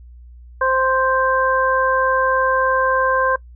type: harmonic tone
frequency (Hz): 523.3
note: C5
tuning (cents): 0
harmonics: 1 / 2 / 3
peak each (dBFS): -19 / -18 / -20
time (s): 0.61-3.36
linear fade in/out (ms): 5
effects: noise-tail reverb RT60 0.1 s tail -21 dB re dry + added 60 Hz sine -38 dBFS peak until 3.55 s

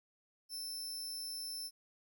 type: tone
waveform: sawtooth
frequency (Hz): 5310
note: E8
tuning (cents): +12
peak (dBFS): -38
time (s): 0.49-1.71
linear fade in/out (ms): 50
effects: 13-bit

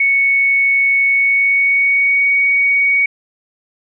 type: tone with pitch glide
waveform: sine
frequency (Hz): 2217 to 2241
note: C#7 to C#7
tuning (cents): 0 to +18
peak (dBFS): -10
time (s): 0-3.06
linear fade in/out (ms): 5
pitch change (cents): +18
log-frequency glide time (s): 1.07-2.3
effects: none

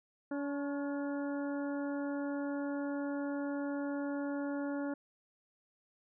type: harmonic tone with a mistuned harmonic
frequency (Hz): 284.3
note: C#4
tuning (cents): +44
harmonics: 1 / 2 / 3 / 4 / 5 / 6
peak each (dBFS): -35 / -41 / -48 / -53 / -48 / -54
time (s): 0.31-4.94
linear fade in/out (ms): 5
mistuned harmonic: 4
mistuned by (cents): -52
effects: none

